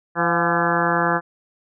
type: harmonic tone with a mistuned harmonic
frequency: 170 Hz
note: F3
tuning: 46 cents flat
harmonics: 1 / 2 / 3 / 4 / 5 / 6 / 7 / 8 / 9 / 10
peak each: -26 / -26 / -26 / -26 / -26 / -26 / -26 / -26 / -26 / -26 dBFS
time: 0.15-1.21 s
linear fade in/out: 50 ms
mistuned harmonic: 4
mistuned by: +52 cents
effects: none